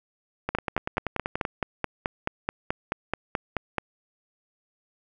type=two click trains; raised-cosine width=0.5 ms; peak=-10 / -12 dBFS; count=16 / 11; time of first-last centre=0.55-3.783 / 0.49-1.452 s; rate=4.64 / 10.4 Hz; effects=none